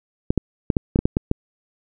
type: clicks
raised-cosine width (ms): 3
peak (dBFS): -4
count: 9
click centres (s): 0.305 / 0.377 / 0.702 / 0.768 / 0.959 / 0.99 / 1.055 / 1.169 / 1.314
effects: none